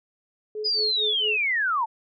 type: tone with tremolo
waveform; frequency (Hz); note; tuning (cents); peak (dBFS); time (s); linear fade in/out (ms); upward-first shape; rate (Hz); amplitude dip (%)
sine; 426.6; G#4; +46; -27; 0.55-1.37; 2; sine; 4.4; 100
type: linear sweep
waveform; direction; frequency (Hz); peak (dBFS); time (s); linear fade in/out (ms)
sine; down; 5010 to 850; -21; 0.64-1.86; 20
effects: none